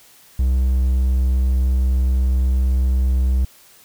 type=tone; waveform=triangle; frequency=64.1 Hz; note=C2; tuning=35 cents flat; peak=-12 dBFS; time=0.39-3.45 s; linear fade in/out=5 ms; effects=white hiss -49 dBFS RMS until 3.84 s